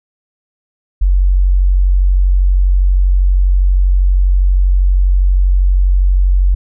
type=tone; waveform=sine; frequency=46.25 Hz; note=F#1; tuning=in tune; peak=-7 dBFS; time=1.01-6.55 s; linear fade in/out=10 ms; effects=none